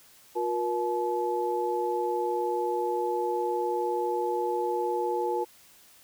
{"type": "tone cluster", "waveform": "sine", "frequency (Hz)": [357.5, 476.8, 861], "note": ["F4", "A#4", "A5"], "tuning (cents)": [41, 39, -38], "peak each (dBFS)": -30, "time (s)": [0.35, 5.45], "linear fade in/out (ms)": 20, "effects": ["white hiss -56 dBFS RMS until 6.03 s"]}